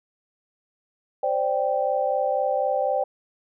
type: chord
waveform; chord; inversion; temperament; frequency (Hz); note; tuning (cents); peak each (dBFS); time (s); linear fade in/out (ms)
sine; C suspended second; none; equal; 523.3 / 587.3 / 784; C5 / D5 / G5; 0 / 0 / 0; -25; 1.23-3.04; 5
effects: none